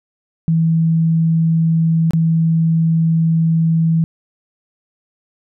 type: tone with dropouts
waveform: sine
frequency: 163.2 Hz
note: E3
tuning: 17 cents flat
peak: -11 dBFS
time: 0.48-4.04 s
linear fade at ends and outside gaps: 0 ms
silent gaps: 2.108-2.134 s
effects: none